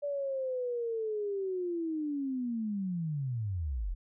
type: linear sweep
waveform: sine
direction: down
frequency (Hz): 581 to 36.71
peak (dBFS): -31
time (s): 0.02-3.95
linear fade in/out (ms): 20
effects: none